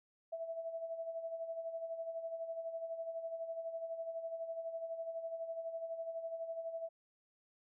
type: tone with tremolo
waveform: sine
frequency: 659.3 Hz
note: E5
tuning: in tune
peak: -37 dBFS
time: 0.32-6.89 s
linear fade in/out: 10 ms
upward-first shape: sine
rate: 12 Hz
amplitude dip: 60%
effects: none